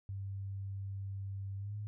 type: tone with pitch glide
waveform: sine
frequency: 98 to 104.43 Hz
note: G2 to G#2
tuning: 0 to +10 cents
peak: -38 dBFS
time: 0.09-1.87 s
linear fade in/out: 0 ms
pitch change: +110 cents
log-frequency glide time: 1.57-1.76 s
effects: none